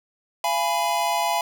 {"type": "chord", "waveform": "square", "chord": "F diminished", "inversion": "none", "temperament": "equal with one note detuned", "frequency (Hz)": [686.1, 830.6, 987.8], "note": ["F5", "Ab5", "Cb6"], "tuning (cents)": [-31, 0, 0], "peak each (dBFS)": -26, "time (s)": [0.44, 1.41], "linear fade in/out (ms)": 2, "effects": []}